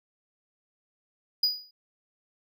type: tone with exponential decay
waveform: triangle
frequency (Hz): 4923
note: D#8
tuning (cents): -19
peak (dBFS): -17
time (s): 1.43-1.71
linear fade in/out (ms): 5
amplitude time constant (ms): 59
effects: none